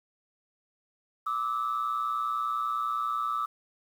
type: tone pair together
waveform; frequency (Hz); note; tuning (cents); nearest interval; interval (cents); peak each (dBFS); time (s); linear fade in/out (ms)
sine; 1174.7 / 1294.8; D6 / E6; 0 / -31; major second; 169; -29 / -29; 1.26-3.46; 10
effects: tanh soft clip ceiling -22 dBFS + 9-bit